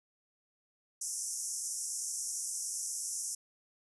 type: band-pass noise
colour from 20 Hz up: pink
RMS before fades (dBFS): -38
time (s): 1.01-3.35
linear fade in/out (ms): 5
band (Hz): 5500 to 11000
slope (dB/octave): 96
effects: none